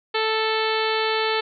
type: harmonic tone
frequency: 440 Hz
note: A4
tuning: in tune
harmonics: 1 / 2 / 3 / 4 / 5 / 6 / 7 / 8 / 9 / 10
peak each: -24 / -27 / -29 / -30 / -31 / -32 / -32 / -33 / -34 / -34 dBFS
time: 0.14-1.41 s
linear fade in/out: 10 ms
effects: none